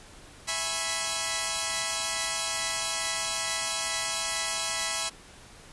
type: chord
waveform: 5% pulse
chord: C# minor seventh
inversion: first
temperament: equal with one note detuned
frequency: 659.3 / 830.6 / 987.8 / 1087.2 Hz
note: E5 / G#5 / B5 / C#6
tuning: 0 / 0 / 0 / -34 cents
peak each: -22 dBFS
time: 0.47-5.1 s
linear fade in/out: 20 ms
effects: pink hiss -50 dBFS RMS until 5.72 s + resampled to 24000 Hz

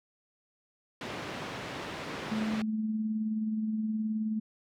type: band-pass noise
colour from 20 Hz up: pink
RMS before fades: -39 dBFS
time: 1.01-2.62 s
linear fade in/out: 2 ms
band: 150 to 3400 Hz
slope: 12 dB/octave
type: tone with tremolo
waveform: sine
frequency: 217.3 Hz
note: A3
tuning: 21 cents flat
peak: -27 dBFS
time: 2.31-4.4 s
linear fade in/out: 10 ms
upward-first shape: sine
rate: 19 Hz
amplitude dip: 35%
effects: none

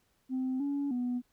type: tone with pitch steps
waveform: sine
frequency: 259 / 282.8 / 246.3 Hz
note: C4 / C#4 / B3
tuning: -17 / +35 / -5 cents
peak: -28 dBFS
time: 0.29-1.22 s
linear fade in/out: 50 ms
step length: 310 ms
effects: tanh soft clip ceiling -27 dBFS + pink hiss -73 dBFS RMS until 1.32 s

